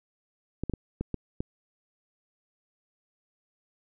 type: clicks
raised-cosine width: 3 ms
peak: -17 dBFS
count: 6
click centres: 0.636 / 0.697 / 0.737 / 1.01 / 1.143 / 1.405 s
effects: none